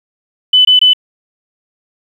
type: tone bursts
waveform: sine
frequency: 3001 Hz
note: F#7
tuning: 24 cents sharp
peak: -4 dBFS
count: 3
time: 0.53-0.934 s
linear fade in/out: 5 ms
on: 120 ms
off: 22 ms
effects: 7-bit